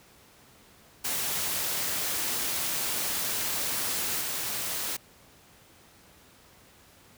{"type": "noise with level steps", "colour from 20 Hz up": "white", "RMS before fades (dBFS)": [-30, -32], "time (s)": [1.04, 4.97], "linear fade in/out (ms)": 10, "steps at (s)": 4.21, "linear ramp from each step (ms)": 2, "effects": ["pink hiss -56 dBFS RMS until 7.17 s", "high-pass 60 Hz 12 dB/octave"]}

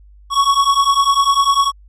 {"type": "beating tone pair", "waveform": "square", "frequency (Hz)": [1108.7, 1118.7], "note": ["C#6", "C#6"], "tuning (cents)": [0, 15], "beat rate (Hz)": 10, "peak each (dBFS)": [-15, -15], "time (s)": [0.3, 1.72], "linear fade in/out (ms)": 50, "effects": ["added 50 Hz sine -41 dBFS peak until 1.88 s", "low-pass 8000 Hz 12 dB/octave"]}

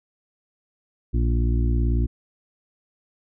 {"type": "harmonic tone", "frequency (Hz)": 58.27, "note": "A#1", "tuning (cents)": 0, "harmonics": [1, 2, 4, 5, 6], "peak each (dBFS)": [-19, -25, -31, -33, -35], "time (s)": [1.13, 2.07], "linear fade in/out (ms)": 20, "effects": []}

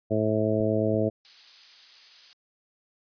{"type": "harmonic tone", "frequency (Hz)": 108.2, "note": "A2", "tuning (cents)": -29, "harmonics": [1, 2, 3, 4, 5, 6], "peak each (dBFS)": [-29, -29, -29, -29, -29, -29], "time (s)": [0.1, 1.1], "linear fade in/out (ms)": 20}
{"type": "clicks", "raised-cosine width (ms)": 5, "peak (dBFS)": -30, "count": 2, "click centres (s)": [0.605, 0.943]}
{"type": "noise", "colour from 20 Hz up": "violet", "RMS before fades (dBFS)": -37, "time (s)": [1.25, 2.33], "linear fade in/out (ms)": 0}
{"effects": ["resampled to 11025 Hz"]}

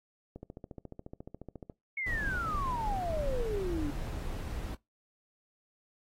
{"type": "click train", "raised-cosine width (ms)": 2, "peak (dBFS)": -30, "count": 20, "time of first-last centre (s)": [0.36, 1.698], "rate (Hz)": 14.2}
{"type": "exponential sweep", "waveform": "sine", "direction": "down", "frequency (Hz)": [2217, 280], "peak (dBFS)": -32, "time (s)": [1.97, 3.91], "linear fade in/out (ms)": 5}
{"type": "noise", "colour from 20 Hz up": "brown", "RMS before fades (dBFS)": -36, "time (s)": [2.06, 4.75], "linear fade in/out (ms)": 5}
{"effects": ["noise-tail reverb RT60 0.2 s tail -22 dB re dry", "AAC 48 kbps"]}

